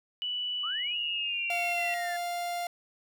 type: tone with pitch glide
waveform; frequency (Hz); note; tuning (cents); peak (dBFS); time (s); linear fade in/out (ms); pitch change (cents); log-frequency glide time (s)
sine; 2961 to 2731; F#7 to F7; +1 to -39; -30; 0.22-1.94; 0; -140; 0.73-1.6
type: linear two-way sweep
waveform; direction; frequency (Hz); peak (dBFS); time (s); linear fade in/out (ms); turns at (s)
sine; up then down; 1128 to 2793 to 1716; -36; 0.63-2.17; 10; 0.98
type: tone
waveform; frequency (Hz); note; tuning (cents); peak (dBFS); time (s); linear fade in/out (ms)
45% pulse; 698.5; F5; 0; -31; 1.5-2.67; 2
effects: none